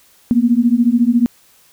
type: beating tone pair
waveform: sine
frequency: 231.3 / 245.3 Hz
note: A#3 / B3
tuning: -13 / -12 cents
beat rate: 14 Hz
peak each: -13 dBFS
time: 0.31-1.26 s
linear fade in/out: 0 ms
effects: white hiss -51 dBFS RMS until 1.72 s